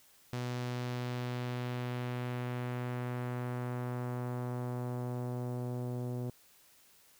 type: tone with low-pass filter sweep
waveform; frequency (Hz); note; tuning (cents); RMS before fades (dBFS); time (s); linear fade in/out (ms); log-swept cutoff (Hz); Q
sawtooth; 123.47; B2; 0; -37; 0.33-6.3; 0; 6300 to 520; 0.97
effects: white hiss -63 dBFS RMS until 7.19 s